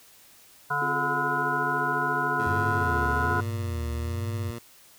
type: harmonic tone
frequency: 144.4 Hz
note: D3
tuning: 29 cents flat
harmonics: 1 / 3 / 5 / 7 / 9 / 10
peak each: -36 / -39 / -33 / -28 / -33 / -28 dBFS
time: 0.7-3.41 s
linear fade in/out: 10 ms
type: chord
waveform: triangle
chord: F minor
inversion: second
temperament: just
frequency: 261.9 / 349.2 / 419.1 Hz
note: C4 / F4 / Ab4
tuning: +2 / 0 / +16 cents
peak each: -35 dBFS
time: 0.81-3.41 s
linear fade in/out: 10 ms
type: tone with pitch glide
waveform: 15% pulse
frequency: 110 to 117.22 Hz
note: A2 to A#2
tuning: 0 to +10 cents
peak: -28 dBFS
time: 2.39-4.59 s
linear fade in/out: 10 ms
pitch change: +110 cents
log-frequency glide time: 2.54-3.04 s
type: tone with vibrato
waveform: sine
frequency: 87.31 Hz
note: F2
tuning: in tune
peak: -28 dBFS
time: 2.46-4.51 s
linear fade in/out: 10 ms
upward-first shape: sine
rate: 1.2 Hz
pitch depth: 270 cents each way
effects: white hiss -54 dBFS RMS until 4.98 s